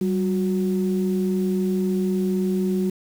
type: tone pair together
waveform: sine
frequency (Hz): 191.9 / 364.8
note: G3 / F#4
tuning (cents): -37 / -24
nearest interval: major seventh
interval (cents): 1113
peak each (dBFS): -20 / -24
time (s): 0.01-2.9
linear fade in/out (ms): 5
effects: tanh soft clip ceiling -12 dBFS + 7-bit